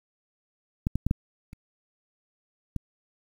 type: clicks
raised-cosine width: 5 ms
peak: -12 / -13 / -12 / -10 / -30 / -17 dBFS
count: 6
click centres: 0.869 / 0.956 / 1.066 / 1.111 / 1.531 / 2.763 s
effects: 8-bit